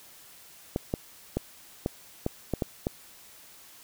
clicks, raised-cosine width 2 ms, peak -13 dBFS, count 8, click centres 0.761 / 0.939 / 1.37 / 1.861 / 2.264 / 2.537 / 2.622 / 2.869 s, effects white hiss -52 dBFS RMS until 3.83 s

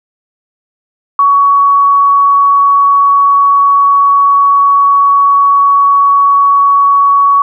sine tone, 1123 Hz, C#6, 22 cents sharp, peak -4 dBFS, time 1.19-7.42 s, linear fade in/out 2 ms, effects none

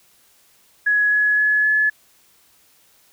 sine tone with pitch steps, 1679 / 1690.7 / 1702.4 / 1714.3 Hz, G#6 / G#6 / G#6 / A6, +18 / +30 / +42 / -46 cents, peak -14 dBFS, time 0.86-1.9 s, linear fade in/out 10 ms, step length 260 ms, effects white hiss -56 dBFS RMS until 3.12 s

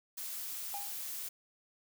blue noise, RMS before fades -41 dBFS, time 0.17-1.29 s, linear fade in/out 10 ms
triangle tone with exponential decay, 807 Hz, G#5, 50 cents flat, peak -35 dBFS, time 0.74-1.03 s, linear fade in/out 1 ms, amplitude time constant 61 ms
effects none

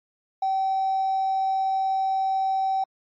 triangle tone with hard clipping, 769 Hz, G5, 33 cents flat, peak -21 dBFS, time 0.42-2.84 s, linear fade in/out 5 ms, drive 3 dB, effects MP3 32 kbps

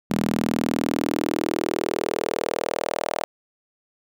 sawtooth tone with high-pass filter sweep, 40.01 Hz, D#1, 49 cents sharp, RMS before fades -25 dBFS, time 0.1-3.24 s, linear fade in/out 0 ms, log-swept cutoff 200 to 630 Hz, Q 3.3, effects none

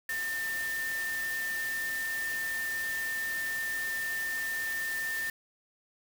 sine tone in noise, 1798 Hz, A6, 37 cents sharp, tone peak -31 dBFS, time 0.09-5.3 s, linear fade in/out 2 ms, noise white, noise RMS -41 dBFS, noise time 0.09-5.3 s, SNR +7 dB, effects none

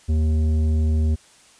sine tone with tanh clipping, 78.1 Hz, D#2, 7 cents sharp, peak -18 dBFS, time 0.08-1.16 s, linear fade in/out 20 ms, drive 10 dB, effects white hiss -52 dBFS RMS until 1.59 s + resampled to 22050 Hz

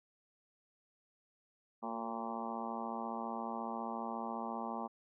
harmonic tone with a mistuned harmonic, 114.5 Hz, A#2, 31 cents flat, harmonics 2 / 3 / 4 / 5 / 6 / 7 / 8 / 9 / 10, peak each -43 / -50 / -50 / -49 / -47 / -44 / -46 / -47 / -48 dBFS, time 1.82-4.88 s, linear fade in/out 20 ms, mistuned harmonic 3, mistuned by +46 cents, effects none

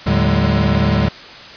square tone cluster, 78.2 / 111.5 / 147.7 / 191 / 209.3 Hz, D#2 / A2 / D3 / G3 / G#3, +9 / +23 / +10 / -45 / +14 cents, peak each -20 dBFS, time 0.06-1.09 s, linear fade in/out 10 ms, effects white hiss -35 dBFS RMS until 1.56 s + resampled to 11025 Hz

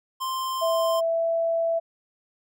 square tone, 1046.5 Hz, C6, in tune, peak -27 dBFS, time 0.2-1.01 s, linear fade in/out 20 ms
sine tone with pitch glide, 659.3 to 663.9 Hz, E5 to E5, 0 to +12 cents, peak -21 dBFS, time 0.61-1.8 s, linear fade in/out 20 ms, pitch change +12 cents, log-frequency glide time 0.89-1.27 s
effects none

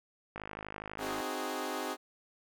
click train, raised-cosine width 0.5 ms, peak -25 dBFS, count 45, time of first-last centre 0.36-1.203 s, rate 52.2 Hz
15% pulse chord, Ab dominant seventh, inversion first, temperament equal with one note detuned, 261.6 / 309.9 / 370 / 415.3 Hz, C4 / Eb4 / Gb4 / Ab4, 0 / -7 / 0 / 0 cents, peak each -34 dBFS, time 0.98-1.97 s, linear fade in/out 50 ms
effects none

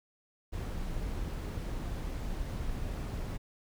brown noise, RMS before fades -36 dBFS, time 0.52-3.38 s, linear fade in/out 20 ms, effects none

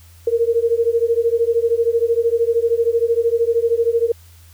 sine beating tone pair, 458.2 / 471.2 Hz, A#4 / A#4, -30 / +19 cents, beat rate 13 Hz, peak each -17 dBFS, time 0.27-4.12 s, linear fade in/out 5 ms, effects added 84 Hz sine -43 dBFS peak until 4.53 s + white hiss -51 dBFS RMS until 4.53 s

